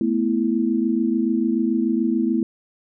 sine chord, A suspended second, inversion none, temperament equal, 220 / 246.9 / 329.6 Hz, A3 / B3 / E4, 0 / 0 / 0 cents, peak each -22 dBFS, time 0.01-2.43 s, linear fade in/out 2 ms, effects none

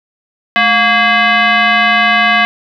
sine tone with frequency modulation, 215.5 Hz, A3, 36 cents flat, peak -7 dBFS, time 0.56-2.45 s, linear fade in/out 0 ms, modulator 925 Hz, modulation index 2.8, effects none

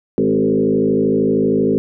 sine tone with frequency modulation, 322.9 Hz, E4, 36 cents flat, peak -12 dBFS, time 0.18-1.78 s, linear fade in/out 0 ms, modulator 52.9 Hz, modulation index 2.7, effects none

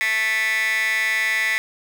15% pulse tone with high-pass filter, 220 Hz, A3, in tune, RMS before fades -21 dBFS, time 0.01-1.58 s, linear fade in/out 0 ms, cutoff 1900 Hz, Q 7, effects none

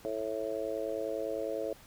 harmonic tone, 109.8 Hz, A2, 3 cents flat, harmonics 3 / 4 / 5 / 6, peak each -41 / -37 / -36 / -39 dBFS, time 0.05-1.73 s, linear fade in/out 0 ms, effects pink hiss -56 dBFS RMS until 1.86 s

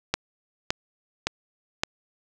click train, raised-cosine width 0.2 ms, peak -5 dBFS, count 4, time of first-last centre 0.14-1.835 s, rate 1.77 Hz, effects none

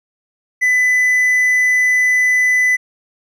triangle tone, 2000 Hz, B6, 21 cents sharp, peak -9 dBFS, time 0.61-2.77 s, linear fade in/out 20 ms, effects none

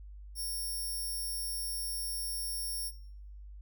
5% pulse tone, 5500 Hz, F8, 27 cents flat, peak -29 dBFS, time 0.35-2.92 s, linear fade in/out 50 ms, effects noise-tail reverb RT60 0.7 s tail -21 dB re dry + added 50 Hz sine -45 dBFS peak until 3.61 s

